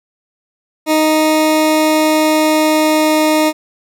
20% pulse tone with pitch glide, 311.1 to 309.3 Hz, D#4 to D#4, 0 to -10 cents, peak -5 dBFS, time 0.86-3.53 s, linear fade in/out 50 ms, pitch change -10 cents, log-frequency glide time 1.31-3.22 s, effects none

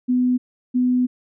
sine tone pair in turn, 250 / 250 Hz, B3 / B3, +21 / +21 cents, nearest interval unison, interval 0 cents, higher neither, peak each -15 dBFS, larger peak neither, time 0.08-0.38 / 0.74-1.07 s, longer second, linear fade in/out 20 ms, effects none

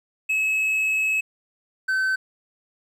triangle tone pair in turn, 2578 / 1532.9 Hz, E7 / G6, -39 / -39 cents, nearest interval major sixth, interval 900 cents, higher first, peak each -18 dBFS, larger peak neither, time 0.29-1.21 / 1.88-2.16 s, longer first, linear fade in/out 10 ms, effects 10-bit

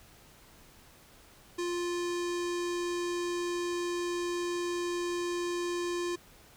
square tone with low-pass filter, 349.7 Hz, F4, 2 cents sharp, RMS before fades -33 dBFS, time 1.58-6.16 s, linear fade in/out 10 ms, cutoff 7300 Hz, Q 1.6, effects pink hiss -57 dBFS RMS until 6.56 s

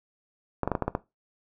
clicks, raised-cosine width 1 ms, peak -11 dBFS, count 7, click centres 0.633 / 0.676 / 0.717 / 0.752 / 0.823 / 0.88 / 0.951 s, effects noise-tail reverb RT60 0.2 s tail -17 dB re dry

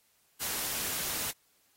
white noise, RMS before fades -34 dBFS, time 0.4-1.32 s, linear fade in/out 20 ms, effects white hiss -69 dBFS RMS until 1.76 s + AAC 48 kbps

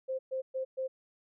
sine tone bursts, 524 Hz, C5, 2 cents sharp, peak -31 dBFS, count 4, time 0.08-0.88 s, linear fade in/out 20 ms, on 110 ms, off 120 ms, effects none

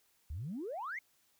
sine exponential sweep, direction up, 65.5 to 2217 Hz, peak -37 dBFS, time 0.3-0.99 s, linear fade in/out 5 ms, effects tanh soft clip ceiling -33 dBFS + white hiss -72 dBFS RMS until 1.39 s

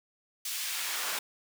pink noise with high-pass filter sweep, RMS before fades -34 dBFS, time 0.45-1.19 s, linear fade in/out 5 ms, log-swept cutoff 3600 to 770 Hz, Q 0.72, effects none

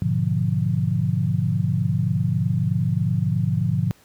sine chord, G# diminished seventh, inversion none, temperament equal, 103.83 / 123.47 / 146.83 / 174.61 Hz, G#2 / B2 / D3 / F3, 0 / 0 / 0 / 0 cents, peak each -24 dBFS, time 0.02-3.91 s, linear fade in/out 0 ms, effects pink hiss -55 dBFS RMS until 4.04 s + high-pass 60 Hz 12 dB/octave

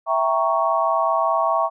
sine chord, E diminished seventh, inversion none, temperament equal, 659.3 / 784 / 932.3 / 1108.7 Hz, E5 / G5 / Bb5 / Db6, 0 / 0 / 0 / 0 cents, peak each -21 / -25 / -24 / -21 dBFS, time 0.06-1.7 s, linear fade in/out 50 ms, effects none

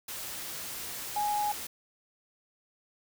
sine tone in noise, 832 Hz, G#5, 3 cents sharp, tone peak -27 dBFS, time 1.16-1.52 s, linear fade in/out 5 ms, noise white, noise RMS -39 dBFS, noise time 0.08-1.67 s, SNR +9 dB, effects none

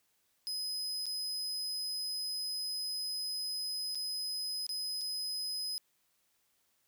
40% pulse tone with dropouts, 5040 Hz, D#8, 21 cents sharp, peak -34 dBFS, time 0.47-5.78 s, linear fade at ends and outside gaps 0 ms, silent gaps 1.057-1.065 / 3.948-3.954 / 4.666-4.692 / 5.011-5.015 s, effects white hiss -75 dBFS RMS until 6.87 s

